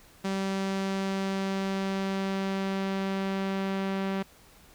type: tone with low-pass filter sweep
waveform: sawtooth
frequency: 193.6 Hz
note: G3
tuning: 21 cents flat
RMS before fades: -30 dBFS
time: 0.24-4.23 s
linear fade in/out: 10 ms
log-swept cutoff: 6900 to 3200 Hz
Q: 0.79
effects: pink hiss -56 dBFS RMS until 4.74 s